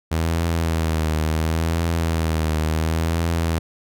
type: tone with vibrato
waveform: sawtooth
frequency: 80.8 Hz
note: E2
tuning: 34 cents flat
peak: -15 dBFS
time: 0.11-3.59 s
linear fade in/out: 10 ms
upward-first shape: triangle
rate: 0.71 Hz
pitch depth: 66 cents each way
effects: none